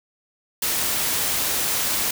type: noise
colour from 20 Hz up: white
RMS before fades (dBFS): -23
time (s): 0.62-2.11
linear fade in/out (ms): 5
effects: none